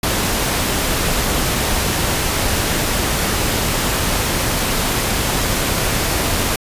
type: noise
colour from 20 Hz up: pink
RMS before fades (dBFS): -18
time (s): 0.03-6.56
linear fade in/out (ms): 5
effects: resampled to 32000 Hz